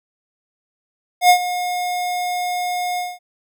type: tone with ADSR envelope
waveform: square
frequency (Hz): 718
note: F5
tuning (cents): +48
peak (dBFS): -7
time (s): 1.21-3.19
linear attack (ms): 86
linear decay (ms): 84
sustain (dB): -14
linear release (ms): 210
effects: none